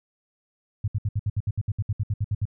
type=tone bursts; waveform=sine; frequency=103.5 Hz; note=G#2; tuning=5 cents flat; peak=-21 dBFS; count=16; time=0.84-2.454 s; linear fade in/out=5 ms; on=39 ms; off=66 ms; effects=none